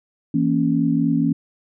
sine chord, A# diminished, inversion second, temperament equal, 164.81 / 233.1 / 277.2 Hz, E3 / A#3 / C#4, 0 / 0 / 0 cents, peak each -21 / -21 / -19 dBFS, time 0.34-1.33 s, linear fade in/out 5 ms, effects none

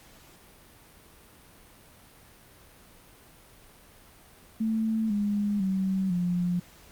sine tone with pitch steps, 221.5 / 205.5 / 190.61 / 176.82 Hz, A3 / G#3 / G3 / F3, +12 / -18 / -48 / +22 cents, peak -24 dBFS, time 4.6-6.6 s, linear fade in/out 10 ms, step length 500 ms, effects pink hiss -54 dBFS RMS until 6.91 s + Opus 48 kbps

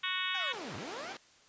harmonic tone, 370 Hz, F#4, in tune, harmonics 3 / 4 / 5 / 6 / 7 / 8 / 9 / 10, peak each -40 / -40 / -40 / -40 / -40 / -40 / -40 / -40 dBFS, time 0.03-0.53 s, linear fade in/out 10 ms
20% pulse linear two-way sweep, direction down then up, 816 to 82.41 to 816 Hz, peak -37 dBFS, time 0.34-1.13 s, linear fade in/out 10 ms, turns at 0.76 s
pink band-pass noise, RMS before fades -46 dBFS, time 0.53-1.17 s, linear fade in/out 2 ms, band 310 to 5300 Hz, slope 12 dB/octave
effects white hiss -62 dBFS RMS until 1.48 s + resampled to 16000 Hz

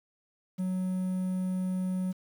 triangle tone with quantisation, 185 Hz, F#3, in tune, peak -26 dBFS, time 0.58-2.13 s, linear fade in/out 20 ms, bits 9, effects none

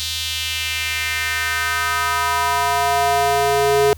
square tone with high-pass filter sweep, 140 Hz, C#3, 18 cents sharp, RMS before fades -19 dBFS, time 0-3.93 s, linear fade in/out 0 ms, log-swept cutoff 3800 to 430 Hz, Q 2.5, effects added 81 Hz sine -34 dBFS peak until 3.97 s + white hiss -49 dBFS RMS until 3.97 s

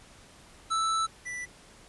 square tone pair in turn, 1318.5 / 1975.5 Hz, E6 / B6, 0 / 0 cents, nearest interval perfect fifth, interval 700 cents, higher second, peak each -26 / -35 dBFS, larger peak first, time 0.7-1.07 / 1.25-1.46 s, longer first, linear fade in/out 20 ms, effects pink hiss -54 dBFS RMS until 1.88 s + resampled to 24000 Hz

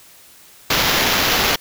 blue noise with sample-and-hold, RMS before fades -17 dBFS, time 0.7-1.56 s, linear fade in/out 5 ms, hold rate 8820 Hz, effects white hiss -46 dBFS RMS until 1.6 s

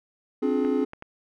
triangle chord, D half-diminished seventh, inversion third, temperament just, 264.3 / 293.7 / 352.4 / 422.9 Hz, C4 / D4 / F4 / Ab4, +18 / 0 / +16 / +31 cents, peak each -23 / -26 / -29 / -24 dBFS, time 0.42-0.85 s, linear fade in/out 10 ms
clicks, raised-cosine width 0.5 ms, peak -24 dBFS, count 3, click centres 0.649 / 0.934 / 1.024 s
effects none

